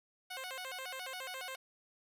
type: tone with vibrato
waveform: 10% pulse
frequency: 622.3 Hz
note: D#5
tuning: in tune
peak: -33 dBFS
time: 0.3-1.56 s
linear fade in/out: 10 ms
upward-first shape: square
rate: 7.2 Hz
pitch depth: 290 cents each way
effects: none